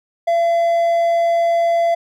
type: tone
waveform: triangle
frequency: 678 Hz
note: E5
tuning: 49 cents sharp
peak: -11 dBFS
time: 0.27-1.95 s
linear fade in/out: 10 ms
effects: none